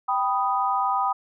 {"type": "chord", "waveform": "sine", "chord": "G augmented", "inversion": "none", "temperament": "equal", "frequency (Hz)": [784, 987.8, 1244.5], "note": ["G5", "B5", "D#6"], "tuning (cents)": [0, 0, 0], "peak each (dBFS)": -25, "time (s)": [0.08, 1.13], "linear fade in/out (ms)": 10, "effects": []}